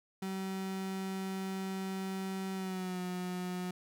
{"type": "tone with pitch glide", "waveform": "35% pulse", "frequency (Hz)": [190.9, 181.02], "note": ["G3", "F#3"], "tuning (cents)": [-46, -38], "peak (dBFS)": -34, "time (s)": [0.22, 3.71], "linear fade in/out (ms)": 5, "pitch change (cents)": -92, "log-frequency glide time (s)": [2.54, 3.01], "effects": []}